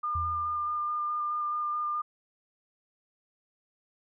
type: tone with vibrato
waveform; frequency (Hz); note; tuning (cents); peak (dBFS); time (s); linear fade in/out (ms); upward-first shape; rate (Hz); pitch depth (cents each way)
sine; 1205; D6; +44; -28; 0.03-2.02; 10; square; 4.7; 9
type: tone with exponential decay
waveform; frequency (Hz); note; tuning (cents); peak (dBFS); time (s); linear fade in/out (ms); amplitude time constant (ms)
sine; 83.7; E2; +27; -30; 0.15-0.94; 5; 170
effects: none